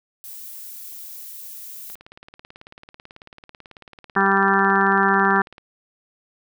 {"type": "noise", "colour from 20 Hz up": "violet", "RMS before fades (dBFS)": -37, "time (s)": [0.24, 1.95], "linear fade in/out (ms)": 0}
{"type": "click train", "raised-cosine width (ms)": 0.3, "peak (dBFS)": -26, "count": 68, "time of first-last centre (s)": [1.9, 5.581], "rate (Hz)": 18.2}
{"type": "harmonic tone", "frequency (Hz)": 195.7, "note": "G3", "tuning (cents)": -3, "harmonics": [1, 2, 4, 5, 6, 7, 8, 9], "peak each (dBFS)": [-23, -23, -23, -23, -23, -23, -23, -23], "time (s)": [4.16, 5.42], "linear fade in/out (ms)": 5}
{"effects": []}